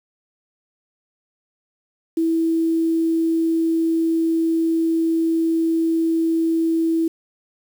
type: tone with quantisation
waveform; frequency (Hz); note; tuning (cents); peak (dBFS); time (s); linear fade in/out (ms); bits
sine; 327.6; E4; -11; -16; 2.17-7.08; 5; 7
effects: none